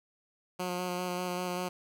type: tone with vibrato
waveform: 10% pulse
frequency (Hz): 180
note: F#3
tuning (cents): -47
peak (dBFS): -24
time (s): 0.59-1.69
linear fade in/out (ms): 10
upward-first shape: square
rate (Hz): 5.1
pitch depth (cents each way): 14
effects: none